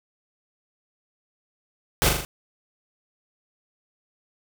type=noise with echo; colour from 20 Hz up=pink; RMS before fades=-20 dBFS; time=2.02-2.09 s; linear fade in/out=0 ms; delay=40 ms; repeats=4; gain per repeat=-4 dB; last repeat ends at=2.25 s; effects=none